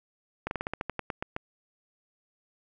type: slowing click train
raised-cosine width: 0.5 ms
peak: -16 dBFS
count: 12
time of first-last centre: 0.47-1.364 s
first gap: 41 ms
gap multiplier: 1.13
effects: none